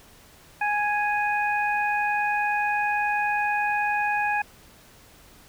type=harmonic tone; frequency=830.6 Hz; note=G#5; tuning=in tune; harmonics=1 / 2 / 3; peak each=-24 / -27 / -29 dBFS; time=0.61-4.42 s; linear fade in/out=5 ms; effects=pink hiss -52 dBFS RMS until 5.48 s